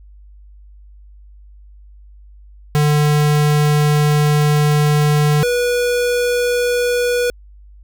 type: tone pair in turn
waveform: square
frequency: 148.9 / 486.9 Hz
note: D3 / B4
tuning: +24 / -25 cents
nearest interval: octave + major sixth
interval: 2051 cents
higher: second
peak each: -12 / -15 dBFS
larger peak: first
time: 2.75-5.43 / 5.43-7.3 s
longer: first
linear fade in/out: 0 ms
effects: added 50 Hz sine -39 dBFS peak until 7.83 s